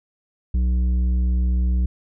sine tone with tanh clipping, 61.74 Hz, B1, in tune, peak -18 dBFS, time 0.54-1.86 s, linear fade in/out 5 ms, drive 8 dB, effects none

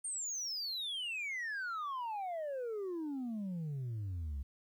sine exponential sweep, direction down, 8950 to 65.3 Hz, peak -34 dBFS, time 0.04-4.43 s, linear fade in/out 10 ms, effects tanh soft clip ceiling -36 dBFS + 12-bit

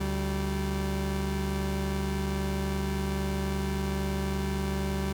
30% pulse tone pair together, 72.44 / 193.6 Hz, D2 / G3, -23 / -21 cents, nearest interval octave + perfect fourth, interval 1702 cents, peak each -28 dBFS, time 0-5.13 s, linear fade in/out 10 ms, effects none

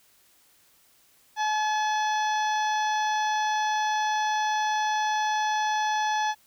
harmonic tone with a mistuned harmonic, 855 Hz, A5, 50 cents flat, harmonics 1 / 2 / 3 / 4 / 5 / 6 / 7, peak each -24 / -31 / -41 / -37 / -44 / -46 / -40 dBFS, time 1.36-6.35 s, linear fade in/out 50 ms, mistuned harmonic 7, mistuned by -16 cents, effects white hiss -61 dBFS RMS until 6.46 s

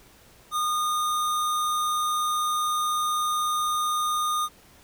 square tone, 1224 Hz, D#6, 29 cents flat, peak -24 dBFS, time 0.51-4.49 s, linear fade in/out 50 ms, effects pink hiss -54 dBFS RMS until 4.83 s

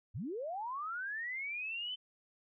sine linear sweep, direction up, 75.5 to 3075 Hz, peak -37 dBFS, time 0.14-1.96 s, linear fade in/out 20 ms, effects none

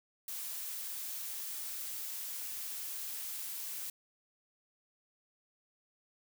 blue noise, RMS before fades -41 dBFS, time 0.28-3.9 s, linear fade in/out 2 ms, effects none

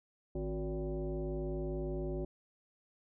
sine tone with frequency modulation, 155.56 Hz, D#3, in tune, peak -34 dBFS, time 0.35-2.25 s, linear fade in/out 5 ms, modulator 209 Hz, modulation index 1.7, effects none

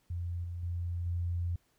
sine tone with level steps, 86.8 Hz, F2, 10 cents flat, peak -33 / -36 / -32 / -30 dBFS, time 0.1-1.56 s, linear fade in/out 5 ms, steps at 0.44 / 0.63 / 1.06 s, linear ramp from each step 2 ms, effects pink hiss -72 dBFS RMS until 1.78 s

